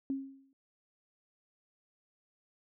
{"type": "tone with exponential decay", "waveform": "sine", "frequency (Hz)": 270.7, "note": "C#4", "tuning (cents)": -41, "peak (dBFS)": -29, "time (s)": [0.1, 0.53], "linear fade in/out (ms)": 1, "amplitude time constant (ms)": 92, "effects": []}